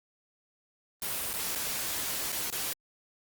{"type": "noise with dropouts", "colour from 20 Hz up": "white", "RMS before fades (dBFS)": -33, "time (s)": [1.02, 2.73], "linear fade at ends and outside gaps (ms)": 1, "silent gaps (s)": [[1.331, 1.337], [1.551, 1.557], [2.32, 2.325], [2.502, 2.525]], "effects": ["Opus 32 kbps"]}